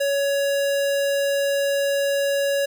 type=tone; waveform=square; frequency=560 Hz; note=C#5; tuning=18 cents sharp; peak=-20 dBFS; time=0-2.66 s; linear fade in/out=10 ms; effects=none